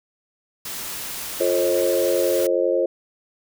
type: noise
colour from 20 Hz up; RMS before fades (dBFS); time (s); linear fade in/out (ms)
white; -31; 0.65-2.47; 5
type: chord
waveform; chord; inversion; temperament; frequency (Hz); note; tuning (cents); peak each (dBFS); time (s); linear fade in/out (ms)
sine; F dominant seventh; none; equal with one note detuned; 349.2 / 440 / 532.4 / 622.3; F4 / A4 / C5 / Eb5; 0 / 0 / +30 / 0; -23 / -25 / -20 / -26; 1.4-2.86; 5
effects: none